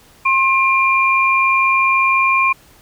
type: tone pair together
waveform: sine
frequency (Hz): 1065 / 2389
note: C6 / D7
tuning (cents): +30 / +29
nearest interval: octave + major second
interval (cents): 1399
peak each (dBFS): -14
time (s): 0.25-2.53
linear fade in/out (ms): 10
effects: pink hiss -48 dBFS RMS until 2.81 s